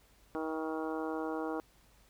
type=harmonic tone with a mistuned harmonic; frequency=158.7 Hz; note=D#3; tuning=35 cents sharp; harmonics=2 / 3 / 4 / 5 / 6 / 7 / 8 / 9; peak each=-37 / -39 / -44 / -43 / -47 / -46 / -51 / -48 dBFS; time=0.35-1.6 s; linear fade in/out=0 ms; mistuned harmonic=9; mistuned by=-29 cents; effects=added 50 Hz sine -66 dBFS peak until 2.09 s + pink hiss -66 dBFS RMS until 2.09 s